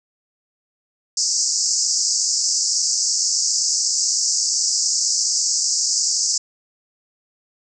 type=band-pass noise; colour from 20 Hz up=pink; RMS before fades=-20 dBFS; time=1.17-6.38 s; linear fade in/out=5 ms; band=4800 to 7700 Hz; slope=96 dB/octave; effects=none